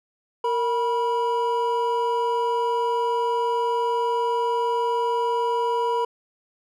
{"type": "tone pair together", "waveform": "triangle", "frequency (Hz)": [463.3, 974.1], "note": ["A#4", "B5"], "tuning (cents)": [-11, -24], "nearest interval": "octave + minor second", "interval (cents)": 1287, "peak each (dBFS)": [-22, -21], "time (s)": [0.44, 6.05], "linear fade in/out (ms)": 5, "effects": []}